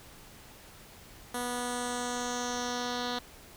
10% pulse tone with low-pass filter sweep, 244.7 Hz, B3, 16 cents flat, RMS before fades -34 dBFS, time 1.34-3.19 s, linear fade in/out 5 ms, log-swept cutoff 11000 to 4300 Hz, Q 3.3, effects pink hiss -52 dBFS RMS until 3.56 s

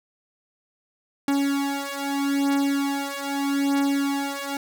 45% pulse beating tone pair, 278.9 / 279.7 Hz, C#4 / C#4, +11 / +16 cents, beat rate 0.8 Hz, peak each -25 dBFS, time 1.28-4.57 s, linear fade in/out 2 ms, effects none

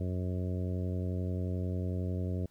harmonic tone, 91.2 Hz, F#2, 24 cents flat, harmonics 1 / 2 / 3 / 4 / 5 / 6 / 7, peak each -32 / -38 / -42 / -44 / -46 / -48 / -49 dBFS, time 0-2.46 s, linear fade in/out 5 ms, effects pink hiss -69 dBFS RMS until 2.5 s

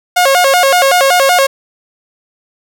sawtooth tone with vibrato, 625 Hz, D#5, 8 cents sharp, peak -3 dBFS, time 0.16-1.47 s, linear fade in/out 10 ms, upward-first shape square, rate 5.3 Hz, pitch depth 240 cents each way, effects none

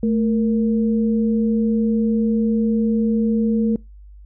sine tone pair together, 220.3 / 466.9 Hz, A3 / A#4, +2 / +3 cents, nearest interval octave + minor second, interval 1301 cents, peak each -16 / -24 dBFS, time 0.03-3.76 s, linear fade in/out 2 ms, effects noise-tail reverb RT60 0.2 s tail -24 dB re dry + added 50 Hz sine -39 dBFS peak until 4.25 s

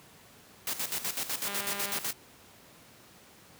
white noise with tremolo, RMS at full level -32 dBFS, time 0.67-2.13 s, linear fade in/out 2 ms, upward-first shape square, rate 8 Hz, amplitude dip 70%
click train, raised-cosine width 0.3 ms, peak -22 dBFS, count 105, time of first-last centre 1.47-1.987 s, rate 201 Hz
effects pink hiss -55 dBFS RMS until 3.59 s + high-pass 100 Hz 12 dB/octave

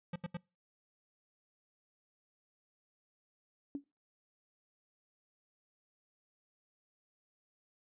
square tone bursts, 174.61 Hz, F3, in tune, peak -37 dBFS, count 3, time 0.13-0.371 s, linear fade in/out 5 ms, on 29 ms, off 77 ms
sine tone with exponential decay, 282.4 Hz, C#4, 32 cents sharp, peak -32 dBFS, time 3.75-3.84 s, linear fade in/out 1 ms, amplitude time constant 19 ms
effects noise-tail reverb RT60 0.3 s tail -25 dB re dry + resampled to 8000 Hz

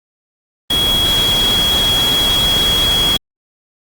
sine tone in noise, 3320 Hz, G#7, 1 cent flat, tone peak -12 dBFS, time 0.7-3.17 s, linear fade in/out 5 ms, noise pink, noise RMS -20 dBFS, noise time 0.7-3.17 s, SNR +5 dB, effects Opus 32 kbps

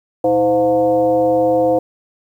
sine tone with frequency modulation, 516 Hz, C5, 24 cents flat, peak -11 dBFS, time 0.24-1.79 s, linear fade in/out 5 ms, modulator 197 Hz, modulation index 0.94, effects 8-bit

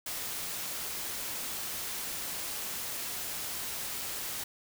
white noise, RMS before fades -37 dBFS, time 0.06-4.44 s, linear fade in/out 5 ms, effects none

